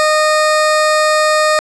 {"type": "tone", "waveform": "20% pulse", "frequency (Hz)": 615, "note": "D#5", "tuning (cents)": -20, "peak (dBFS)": -5, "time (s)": [0, 1.59], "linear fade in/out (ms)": 0, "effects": ["resampled to 22050 Hz", "7-bit"]}